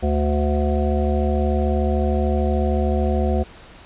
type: harmonic tone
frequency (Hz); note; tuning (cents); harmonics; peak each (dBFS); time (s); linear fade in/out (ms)
73.42; D2; 0; 1 / 3 / 5 / 7 / 9 / 10; -19 / -24 / -26 / -27 / -29 / -29; 0.02-3.44; 20
effects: pink hiss -44 dBFS RMS until 3.85 s + resampled to 8000 Hz